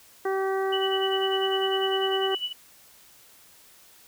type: harmonic tone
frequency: 385.2 Hz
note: G4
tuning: 30 cents flat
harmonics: 1 / 2 / 3 / 4 / 5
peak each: -25 / -31 / -35 / -37 / -39 dBFS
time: 0.25-2.35 s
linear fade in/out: 5 ms
type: tone with tremolo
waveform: sine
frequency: 2960 Hz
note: F#7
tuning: in tune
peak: -25 dBFS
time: 0.72-2.53 s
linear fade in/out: 10 ms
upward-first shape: sine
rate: 10 Hz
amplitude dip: 80%
effects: white hiss -54 dBFS RMS until 4.07 s